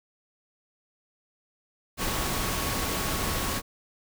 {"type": "tone in noise", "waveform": "sine", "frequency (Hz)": 1108.7, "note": "C#6", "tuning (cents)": 0, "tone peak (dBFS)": -38, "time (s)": [1.97, 3.62], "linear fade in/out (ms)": 50, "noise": "pink", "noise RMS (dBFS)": -29, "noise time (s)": [1.97, 3.62], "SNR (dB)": -12, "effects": []}